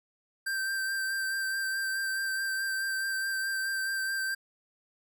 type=tone with vibrato; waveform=square; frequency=1568 Hz; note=G6; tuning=in tune; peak=-30 dBFS; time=0.46-4.35 s; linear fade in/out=10 ms; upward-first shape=sine; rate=4.7 Hz; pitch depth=18 cents each way; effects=none